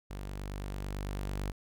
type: tone with level ramp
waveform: sawtooth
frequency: 49 Hz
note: G1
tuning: in tune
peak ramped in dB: -35 to -29 dBFS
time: 0.1-1.52 s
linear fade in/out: 10 ms
effects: none